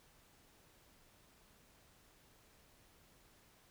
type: silence
effects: pink hiss -67 dBFS RMS until 3.7 s